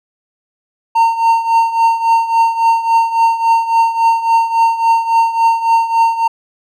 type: tone with tremolo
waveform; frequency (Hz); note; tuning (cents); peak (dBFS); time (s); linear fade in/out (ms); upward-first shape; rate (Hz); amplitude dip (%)
triangle; 914; A#5; -34; -4; 0.95-6.28; 10; triangle; 3.6; 80
effects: none